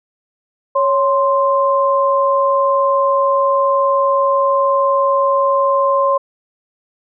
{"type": "tone pair together", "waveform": "sine", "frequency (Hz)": [554.4, 1046.5], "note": ["C#5", "C6"], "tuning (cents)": [0, 0], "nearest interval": "major seventh", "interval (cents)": 1100, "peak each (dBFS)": -14, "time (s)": [0.75, 6.18], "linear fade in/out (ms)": 10, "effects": []}